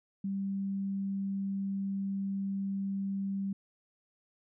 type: tone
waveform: sine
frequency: 196 Hz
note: G3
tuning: in tune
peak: -31 dBFS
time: 0.24-3.53 s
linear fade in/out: 5 ms
effects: none